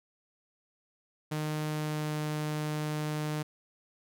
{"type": "tone with pitch glide", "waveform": "sawtooth", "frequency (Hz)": [153.1, 151.95], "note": ["D#3", "D#3"], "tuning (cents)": [-28, -41], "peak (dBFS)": -27, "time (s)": [1.31, 3.43], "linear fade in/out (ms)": 10, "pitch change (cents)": -13, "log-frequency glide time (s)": [1.65, 2.15], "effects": []}